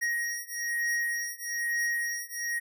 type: beating tone pair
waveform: square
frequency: 1883 / 1884.1 Hz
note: A#6 / A#6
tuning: +17 / +18 cents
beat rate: 1.1 Hz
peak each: -32 / -33 dBFS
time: 0.01-2.6 s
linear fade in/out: 20 ms
effects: none